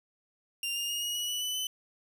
sawtooth tone with pitch steps, 2790 / 2822 / 2855 / 2888 / 2922 / 2956 / 2990 / 3025 Hz, F7 / F7 / F7 / F#7 / F#7 / F#7 / F#7 / F#7, -2 / +17 / +37 / -43 / -22 / -2 / +17 / +38 cents, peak -28 dBFS, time 0.63-1.67 s, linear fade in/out 2 ms, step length 130 ms, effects none

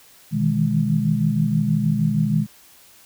sine chord, E major seventh, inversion second, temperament equal with one note detuned, 123.47 / 155.56 / 161.89 / 207.7 Hz, B2 / D#3 / E3 / G#3, 0 / 0 / -31 / 0 cents, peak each -25 / -21 / -24 / -21 dBFS, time 0.31-2.47 s, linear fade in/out 50 ms, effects white hiss -50 dBFS RMS until 3.05 s

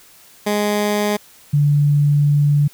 15% pulse / sine tone pair in turn, 207.7 / 145.52 Hz, G#3 / D3, 0 / -16 cents, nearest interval tritone, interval 616 cents, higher first, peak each -10 / -11 dBFS, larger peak first, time 0.46-1.17 / 1.53-2.68 s, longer second, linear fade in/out 10 ms, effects white hiss -47 dBFS RMS until 2.73 s

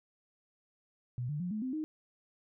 sine tone with pitch steps, 123.2 / 148.21 / 178.3 / 214.5 / 258.1 / 310.4 Hz, B2 / D3 / F3 / A3 / C4 / D#4, -4 / +16 / +36 / -44 / -23 / -4 cents, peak -33 dBFS, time 1.18-1.84 s, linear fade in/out 0 ms, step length 110 ms, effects none

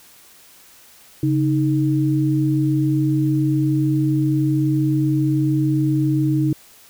sine tone pair together, 138.3 / 311.1 Hz, C#3 / D#4, -4 / 0 cents, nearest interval octave + major second, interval 1404 cents, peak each -18 dBFS, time 1.23-6.53 s, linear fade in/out 2 ms, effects white hiss -48 dBFS RMS until 6.89 s

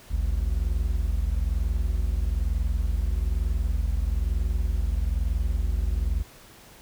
triangle tone pair together, 52.33 / 73.42 Hz, G#1 / D2, +14 / 0 cents, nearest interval tritone, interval 586 cents, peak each -22 / -25 dBFS, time 0.1-6.23 s, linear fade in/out 20 ms, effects pink hiss -50 dBFS RMS until 6.81 s

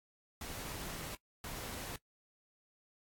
pink noise bursts at uneven times, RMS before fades -44 dBFS, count 2, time 0.41-1.15 / 1.44-1.96 s, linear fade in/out 2 ms, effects noise-tail reverb RT60 0.1 s tail -20 dB re dry + AAC 64 kbps

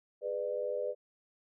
sine chord, G# diminished, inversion none, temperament just, 415.3 / 498.4 / 598 Hz, G#4 / B4 / D5, 0 / +16 / +31 cents, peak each -40 / -35 / -36 dBFS, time 0.21-0.95 s, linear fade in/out 50 ms, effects none

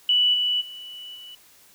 sine tone with level steps, 2960 Hz, F#7, in tune, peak -16 / -20 / -36 / -39 dBFS, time 0.09-1.35 s, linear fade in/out 2 ms, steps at 0.33 / 0.6 / 1.14 s, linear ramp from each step 20 ms, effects white hiss -54 dBFS RMS until 1.74 s

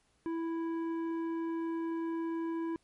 triangle tone with tanh clipping, 330 Hz, E4, 2 cents sharp, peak -34 dBFS, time 0.26-2.76 s, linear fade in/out 0 ms, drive 14 dB, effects pink hiss -72 dBFS RMS until 2.83 s + MP3 48 kbps

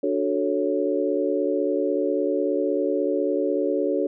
sine chord, D major seventh, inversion none, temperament equal, 293.7 / 370 / 440 / 554.4 Hz, D4 / F#4 / A4 / C#5, 0 / 0 / 0 / 0 cents, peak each -26 dBFS, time 0.03-4.07 s, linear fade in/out 5 ms, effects none

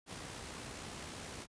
pink noise with amplitude modulation, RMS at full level -44 dBFS, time 0.06-1.47 s, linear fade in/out 50 ms, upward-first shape sine, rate 63.4 Hz, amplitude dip 35%, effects high-pass 60 Hz 12 dB/octave + resampled to 22050 Hz

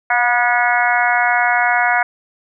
harmonic tone with a mistuned harmonic, 242.7 Hz, B3, 30 cents flat, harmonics 3 / 4 / 5 / 6 / 7 / 8 / 9, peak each -17 / -21 / -26 / -18 / -21 / -23 / -21 dBFS, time 0.1-2.03 s, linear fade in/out 5 ms, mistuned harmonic 3, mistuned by -16 cents, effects none

